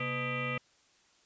sine tone with frequency modulation, 1244.5 Hz, D#6, in tune, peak -31 dBFS, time 0-0.58 s, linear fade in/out 5 ms, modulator 371 Hz, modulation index 4, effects white hiss -66 dBFS RMS until 1.25 s + resampled to 16000 Hz

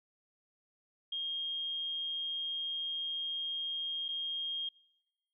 sine tone with dropouts, 3233 Hz, G#7, 47 cents flat, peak -34 dBFS, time 1.12-4.69 s, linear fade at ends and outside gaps 5 ms, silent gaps 4.083-4.087 s, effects noise-tail reverb RT60 1.0 s tail -26 dB re dry

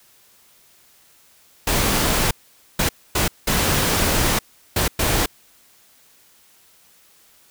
pink noise bursts at uneven times, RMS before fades -19 dBFS, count 6, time 1.67-2.31 / 2.79-2.89 / 3.15-3.28 / 3.47-4.39 / 4.76-4.88 / 4.99-5.26 s, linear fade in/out 5 ms, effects white hiss -54 dBFS RMS until 7.5 s

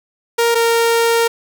sawtooth tone pair in turn, 467 / 462.7 Hz, A#4 / A#4, +3 / -13 cents, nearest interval unison, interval 16 cents, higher first, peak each -8 dBFS, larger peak neither, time 0.38-0.55 / 0.55-1.28 s, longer second, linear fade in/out 10 ms, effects none

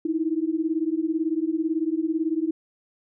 sine beating tone pair, 311.9 / 329.9 Hz, D#4 / E4, +4 / +1 cents, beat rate 18 Hz, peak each -25 dBFS, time 0.05-2.51 s, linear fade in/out 5 ms, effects none

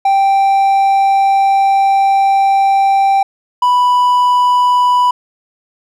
triangle tone pair in turn, 784 / 987.8 Hz, G5 / B5, 0 / 0 cents, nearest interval major third, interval 400 cents, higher second, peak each -6 dBFS, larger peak neither, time 0.05-3.23 / 3.62-5.11 s, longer first, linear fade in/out 5 ms, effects none

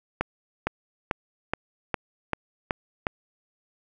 accelerating click train, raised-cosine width 0.5 ms, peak -9 dBFS, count 8, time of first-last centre 0.21-3.068 s, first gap 460 ms, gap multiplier 0.96, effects none

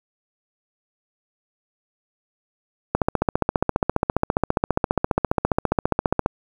click train, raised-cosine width 1 ms, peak -3 dBFS, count 50, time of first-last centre 2.95-6.261 s, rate 14.8 Hz, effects 7-bit

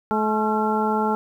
harmonic tone with a mistuned harmonic, 215.2 Hz, A3, 38 cents flat, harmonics 1 / 2 / 3 / 4 / 5 / 6, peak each -24 / -25 / -33 / -23 / -33 / -28 dBFS, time 0.11-1.15 s, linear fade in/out 0 ms, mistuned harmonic 6, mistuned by +88 cents, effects 9-bit

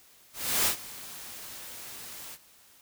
white noise with ADSR envelope, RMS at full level -24 dBFS, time 0.33-2.38 s, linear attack 330 ms, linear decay 100 ms, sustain -19 dB, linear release 47 ms, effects white hiss -58 dBFS RMS until 2.81 s

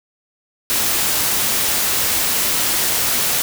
white noise, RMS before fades -18 dBFS, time 0.7-3.42 s, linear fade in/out 0 ms, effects none

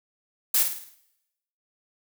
blue noise with echo, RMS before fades -21 dBFS, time 0.54-0.63 s, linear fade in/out 5 ms, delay 53 ms, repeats 6, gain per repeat -6 dB, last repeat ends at 0.948 s, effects noise-tail reverb RT60 0.9 s tail -19 dB re dry

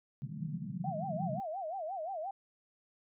white band-pass noise, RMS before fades -39 dBFS, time 0.22-1.4 s, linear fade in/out 0 ms, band 140 to 190 Hz, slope 48 dB/octave
sine tone with vibrato, 698.5 Hz, F5, in tune, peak -36 dBFS, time 0.84-2.31 s, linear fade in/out 5 ms, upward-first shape sine, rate 5.7 Hz, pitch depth 220 cents each way
effects none

